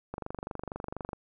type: click train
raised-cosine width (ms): 1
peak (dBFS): -22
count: 25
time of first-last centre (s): 0.14-1.132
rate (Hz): 24.2
effects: none